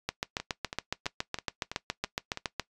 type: two click trains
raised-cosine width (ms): 0.2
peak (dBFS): -12 / -18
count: 19 / 7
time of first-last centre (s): 0.09-2.597 / 0.4-2.374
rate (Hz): 7.18 / 3.04
effects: noise-tail reverb RT60 0.1 s tail -19 dB re dry + resampled to 24000 Hz